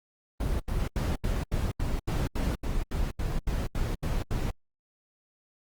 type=noise bursts; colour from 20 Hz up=brown; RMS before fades=-28 dBFS; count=15; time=0.4-4.506 s; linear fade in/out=5 ms; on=200 ms; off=79 ms; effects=Opus 24 kbps